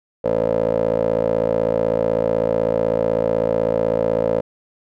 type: tone with band-pass filter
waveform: 15% pulse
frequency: 56 Hz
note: A1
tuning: 31 cents sharp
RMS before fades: -19 dBFS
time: 0.24-4.41 s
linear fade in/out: 10 ms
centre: 510 Hz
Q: 4.5
effects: none